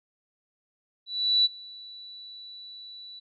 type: tone with ADSR envelope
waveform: sine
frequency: 3951 Hz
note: B7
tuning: in tune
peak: -17 dBFS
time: 1.06-3.2 s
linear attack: 390 ms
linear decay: 26 ms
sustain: -24 dB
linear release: 15 ms
effects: none